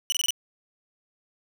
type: tone bursts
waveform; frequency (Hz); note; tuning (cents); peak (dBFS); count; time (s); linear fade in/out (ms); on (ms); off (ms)
25% pulse; 2960; F#7; 0; -19; 5; 0.1-0.306; 0; 22; 24
effects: none